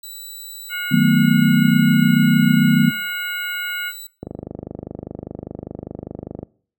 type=tone; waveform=10% pulse; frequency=3951 Hz; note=B7; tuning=in tune; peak=-25 dBFS; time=0.03-4.07 s; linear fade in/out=5 ms
type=harmonic tone; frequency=721 Hz; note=F#5; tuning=45 cents flat; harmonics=2 / 3 / 4; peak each=-25 / -29 / -31 dBFS; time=0.69-3.93 s; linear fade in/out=50 ms
type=chord; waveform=sine; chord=B dominant seventh; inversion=first; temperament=equal; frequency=155.56 / 185 / 220 / 246.9 Hz; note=D#3 / F#3 / A3 / B3; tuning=0 / 0 / 0 / 0 cents; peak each=-17 dBFS; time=0.91-2.91 s; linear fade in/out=10 ms
type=click train; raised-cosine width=2 ms; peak=-15 dBFS; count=56; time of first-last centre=4.23-6.43 s; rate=25 Hz
effects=noise-tail reverb RT60 0.5 s tail -22 dB re dry + high-pass 80 Hz 12 dB/octave